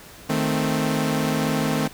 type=chord; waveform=sawtooth; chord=A diminished; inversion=second; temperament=equal; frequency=155.56 / 220 / 261.6 Hz; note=Eb3 / A3 / C4; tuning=0 / 0 / 0 cents; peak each=-21 dBFS; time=0.29-1.88 s; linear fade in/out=10 ms; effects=pink hiss -44 dBFS RMS until 1.93 s